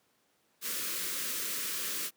white band-stop noise, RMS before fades -35 dBFS, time 0.61-2.11 s, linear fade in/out 50 ms, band 560 to 1100 Hz, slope 48 dB/octave, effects pink hiss -71 dBFS RMS until 2.16 s + high-pass 200 Hz 12 dB/octave

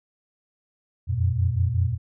sine tone cluster, 86.4 / 91.8 / 119.6 Hz, F2 / F#2 / A#2, -18 / -13 / +45 cents, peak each -24 dBFS, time 1.07-1.98 s, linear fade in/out 50 ms, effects none

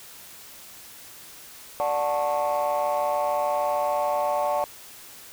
sine chord, D major seventh, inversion none, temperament just, 587.3 / 734.2 / 881 / 1101.2 Hz, D5 / F#5 / A5 / C#6, 0 / -14 / +2 / -12 cents, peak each -24 / -26 / -26 / -30 dBFS, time 1.8-4.64 s, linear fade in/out 0 ms, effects tanh soft clip ceiling -17 dBFS + white hiss -45 dBFS RMS until 5.32 s

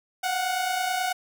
sawtooth tone pair together, 714.7 / 744 Hz, F5 / F#5, +40 / +9 cents, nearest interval minor second, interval 69 cents, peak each -27 / -22 dBFS, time 0.23-1.13 s, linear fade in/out 10 ms, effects none

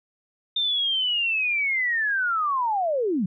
sine linear sweep, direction down, 3633 to 164.81 Hz, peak -21 dBFS, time 0.56-3.26 s, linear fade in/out 5 ms, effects none

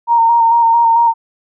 sine tone with vibrato, 926 Hz, A#5, 12 cents flat, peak -7 dBFS, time 0.07-1.14 s, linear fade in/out 50 ms, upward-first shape square, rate 4.5 Hz, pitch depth 21 cents each way, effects none

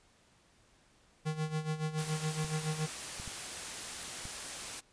square tone with tremolo, 155.56 Hz, D#3, in tune, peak -31 dBFS, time 1.25-2.87 s, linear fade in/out 20 ms, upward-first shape sine, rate 7.1 Hz, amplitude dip 75%
white noise, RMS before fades -41 dBFS, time 1.97-4.81 s, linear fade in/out 20 ms
clicks, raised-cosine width 5 ms, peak -32 dBFS, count 4, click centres 2.445 / 3.199 / 3.277 / 4.254 s
effects pink hiss -66 dBFS RMS until 4.92 s + resampled to 22050 Hz

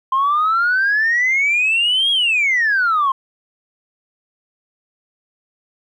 sine exponential two-way sweep, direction up then down, 1046 to 3320 to 1046 Hz, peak -12 dBFS, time 0.12-3.12 s, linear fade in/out 5 ms, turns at 2.11 s, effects tanh soft clip ceiling -10 dBFS + 9-bit

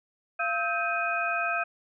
sine tone cluster, 687 / 1289 / 1568 / 2493 Hz, F5 / E6 / G6 / D#7, -29 / -39 / 0 / +3 cents, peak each -31 dBFS, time 0.39-1.64 s, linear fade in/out 10 ms, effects none

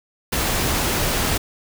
pink noise, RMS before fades -21 dBFS, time 0.32-1.38 s, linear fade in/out 10 ms, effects none

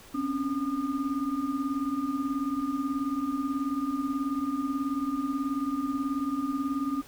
sine tone cluster, 262.4 / 280.8 / 1216 Hz, C4 / C#4 / D#6, +5 / +22 / -40 cents, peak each -32 / -29 / -36 dBFS, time 0.14-7.02 s, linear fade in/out 10 ms, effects pink hiss -51 dBFS RMS until 7.07 s

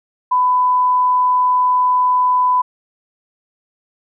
sine tone, 1000 Hz, B5, 21 cents sharp, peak -11 dBFS, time 0.31-2.62 s, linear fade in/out 10 ms, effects none

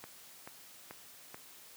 click train, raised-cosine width 0.5 ms, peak -30 dBFS, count 4, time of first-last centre 0.04-1.344 s, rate 2.3 Hz, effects white hiss -55 dBFS RMS until 1.76 s + high-pass 100 Hz 12 dB/octave

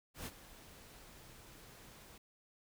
pink noise with ADSR envelope, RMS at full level -43 dBFS, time 0.14-2.18 s, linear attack 120 ms, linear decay 43 ms, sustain -14 dB, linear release 5 ms, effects none

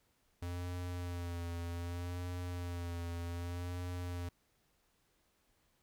square tone with vibrato, 87.31 Hz, F2, in tune, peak -39 dBFS, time 0.42-4.29 s, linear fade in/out 5 ms, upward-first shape sine, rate 0.65 Hz, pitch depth 37 cents each way, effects pink hiss -75 dBFS RMS until 5.82 s

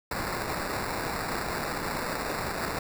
white noise with sample-and-hold, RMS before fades -32 dBFS, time 0.11-2.79 s, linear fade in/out 5 ms, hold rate 3150 Hz, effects none

